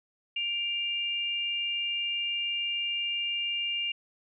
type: tone pair together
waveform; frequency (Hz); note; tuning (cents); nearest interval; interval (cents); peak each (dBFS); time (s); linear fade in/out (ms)
sine; 2360 / 2807; D7 / F7; +8 / +8; minor third; 300; -35 / -29; 0.36-3.92; 5
effects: none